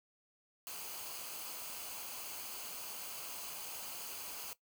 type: noise with comb filter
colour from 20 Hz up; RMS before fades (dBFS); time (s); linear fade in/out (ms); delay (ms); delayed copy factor
white; -45; 0.67-4.53; 0; 0.54; -0.55
effects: noise-tail reverb RT60 0.1 s tail -17 dB re dry